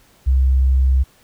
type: tone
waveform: sine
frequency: 65.6 Hz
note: C2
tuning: 5 cents sharp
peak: -11 dBFS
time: 0.26-1.04 s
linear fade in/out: 20 ms
effects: pink hiss -53 dBFS RMS until 1.23 s